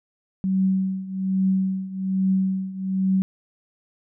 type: tone with tremolo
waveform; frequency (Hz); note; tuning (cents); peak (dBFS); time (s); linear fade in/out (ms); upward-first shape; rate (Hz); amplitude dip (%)
sine; 190; F#3; +46; -16; 0.44-3.22; 0; triangle; 1.2; 85
effects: none